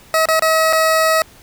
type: tone with dropouts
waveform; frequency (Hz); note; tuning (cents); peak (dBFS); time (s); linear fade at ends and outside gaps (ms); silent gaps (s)
20% pulse; 640; D#5; +49; -7; 0.14-1.22; 1; 0.256-0.286 / 0.395-0.422 / 0.727-0.731
effects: pink hiss -45 dBFS RMS until 1.42 s